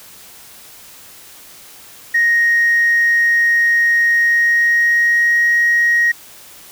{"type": "tone with pitch glide", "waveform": "sine", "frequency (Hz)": [1870, 1884.1], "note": ["A#6", "A#6"], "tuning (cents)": [5, 18], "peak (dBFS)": -9, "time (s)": [2.14, 6.12], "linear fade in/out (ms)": 10, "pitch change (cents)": 13, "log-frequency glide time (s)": [4.13, 5.49], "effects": ["tanh soft clip ceiling -7 dBFS", "white hiss -40 dBFS RMS until 6.71 s"]}